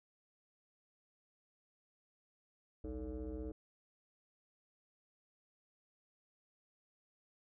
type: tone with frequency modulation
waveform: sine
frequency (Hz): 184.1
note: F#3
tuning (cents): -8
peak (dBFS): -39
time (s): 2.84-3.52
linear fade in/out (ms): 5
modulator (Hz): 128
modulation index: 2.3
effects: tanh soft clip ceiling -37 dBFS